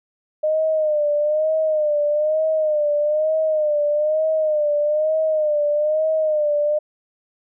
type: tone with vibrato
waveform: sine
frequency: 610 Hz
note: D#5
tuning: 34 cents flat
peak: -16 dBFS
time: 0.43-6.79 s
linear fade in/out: 10 ms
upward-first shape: sine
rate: 1.1 Hz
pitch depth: 64 cents each way
effects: none